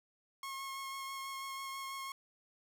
sawtooth tone with vibrato, 1084 Hz, C#6, 39 cents flat, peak -37 dBFS, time 0.43-2.12 s, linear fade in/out 2 ms, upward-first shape sine, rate 6.1 Hz, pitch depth 12 cents each way, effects none

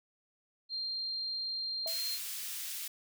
sine tone, 4186 Hz, C8, in tune, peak -34 dBFS, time 0.69-2.19 s, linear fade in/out 50 ms
sine tone with exponential decay, 656 Hz, E5, 9 cents flat, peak -36 dBFS, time 1.86-2.03 s, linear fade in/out 1 ms, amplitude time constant 35 ms
white high-pass noise, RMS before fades -40 dBFS, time 1.87-2.88 s, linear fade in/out 5 ms, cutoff 2200 Hz, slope 12 dB/octave
effects none

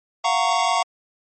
square chord, Gb major seventh, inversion third, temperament just, 693.7 / 740 / 925 / 1110 Hz, F5 / Gb5 / Bb5 / Db6, -12 / 0 / -14 / +2 cents, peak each -24 dBFS, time 0.24-0.83 s, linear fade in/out 10 ms, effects MP3 32 kbps

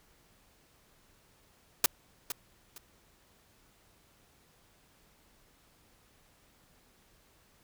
white noise with echo, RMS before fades -23 dBFS, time 1.84-1.86 s, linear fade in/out 2 ms, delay 460 ms, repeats 2, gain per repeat -12 dB, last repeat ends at 2.78 s, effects pink hiss -65 dBFS RMS until 7.63 s

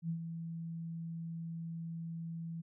sine tone with ADSR envelope, 165.6 Hz, E3, 8 cents sharp, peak -32 dBFS, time 0.02-2.62 s, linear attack 73 ms, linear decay 88 ms, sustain -7 dB, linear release 17 ms, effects none

